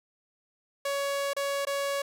sawtooth tone with dropouts, 560 Hz, C#5, 18 cents sharp, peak -24 dBFS, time 0.85-2.02 s, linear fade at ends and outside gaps 5 ms, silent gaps 1.334-1.365 / 1.652-1.669 s, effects resampled to 32000 Hz + 9-bit

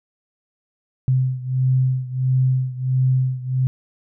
sine beating tone pair, 129 / 130.5 Hz, C3 / C3, -24 / -4 cents, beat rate 1.5 Hz, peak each -18 / -21 dBFS, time 1.08-3.67 s, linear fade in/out 0 ms, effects none

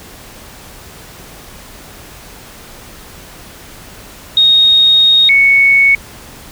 sine tone pair in turn, 3729 / 2217 Hz, A#7 / C#7, 0 / 0 cents, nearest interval major sixth, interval 900 cents, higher first, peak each -5 dBFS, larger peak neither, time 4.37-5.29 / 5.29-5.95 s, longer first, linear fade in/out 2 ms, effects pink hiss -35 dBFS RMS until 6.51 s

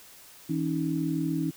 sine tone cluster, 162.5 / 275.6 / 315.7 Hz, E3 / C#4 / D#4, -24 / -10 / +25 cents, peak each -30 dBFS, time 0.49-1.51 s, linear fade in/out 10 ms, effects white hiss -51 dBFS RMS until 1.56 s

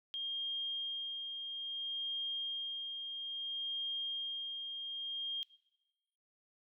sine tone with tremolo, 3220 Hz, G7, 46 cents sharp, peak -35 dBFS, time 0.14-5.43 s, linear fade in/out 0 ms, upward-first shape sine, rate 0.6 Hz, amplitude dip 40%, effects noise-tail reverb RT60 1.0 s tail -19 dB re dry

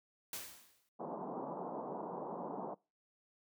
white noise with exponential decay, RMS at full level -41 dBFS, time 0.33-0.89 s, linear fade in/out 2 ms, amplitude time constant 120 ms
white band-pass noise, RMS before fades -43 dBFS, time 0.99-2.75 s, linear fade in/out 20 ms, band 160 to 1000 Hz, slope 48 dB/octave
effects noise-tail reverb RT60 0.3 s tail -25 dB re dry

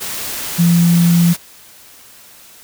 sine tone in noise, 171.4 Hz, F3, 32 cents flat, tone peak -8 dBFS, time 0.58-1.34 s, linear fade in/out 20 ms, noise white, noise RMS -24 dBFS, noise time 0-1.37 s, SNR +13 dB, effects white hiss -42 dBFS RMS until 2.63 s

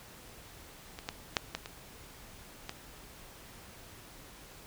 clicks, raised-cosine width 0.2 ms, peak -25 / -17 / -9 / -16 / -24 / -20 dBFS, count 6, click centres 0.989 / 1.089 / 1.368 / 1.55 / 1.659 / 2.694 s, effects pink hiss -52 dBFS RMS until 4.66 s

